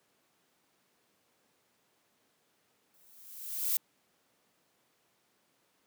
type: noise with exponential growth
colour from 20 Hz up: violet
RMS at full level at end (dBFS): -27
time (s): 2.94-3.77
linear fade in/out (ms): 1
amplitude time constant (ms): 180
effects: pink hiss -72 dBFS RMS until 5.86 s + high-pass 200 Hz 12 dB/octave